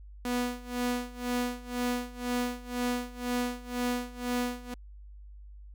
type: tone with tremolo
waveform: sawtooth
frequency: 245.6 Hz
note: B3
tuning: 9 cents flat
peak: -23 dBFS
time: 0.25-4.74 s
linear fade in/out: 2 ms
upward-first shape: sine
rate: 2 Hz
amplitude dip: 90%
effects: added 50 Hz sine -45 dBFS peak until 5.74 s